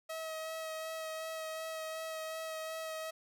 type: tone with vibrato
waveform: sawtooth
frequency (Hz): 639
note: D#5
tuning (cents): +46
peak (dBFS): -35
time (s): 0.09-3.11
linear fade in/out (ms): 10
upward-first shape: sine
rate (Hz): 2.7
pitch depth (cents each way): 14
effects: none